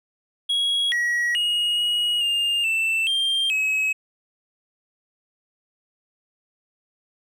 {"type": "tone with pitch steps", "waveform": "triangle", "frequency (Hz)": [3316, 1914, 2878, 2897, 2813, 2664, 3183, 2560], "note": ["G#7", "A#6", "F#7", "F#7", "F7", "E7", "G7", "D#7"], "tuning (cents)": [-3, 45, -49, -37, 12, 18, 26, 49], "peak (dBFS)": -18, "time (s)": [0.49, 3.93], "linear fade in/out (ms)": 10, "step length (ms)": 430, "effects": []}